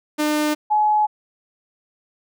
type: tone pair in turn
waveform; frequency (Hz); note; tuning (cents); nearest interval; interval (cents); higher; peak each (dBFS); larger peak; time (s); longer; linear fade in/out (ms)
sawtooth / sine; 301.5 / 848.1; D4 / G#5; +46 / +36; octave + tritone; 1790; second; -14; neither; 0.18-0.55 / 0.7-1.07; neither; 20
effects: none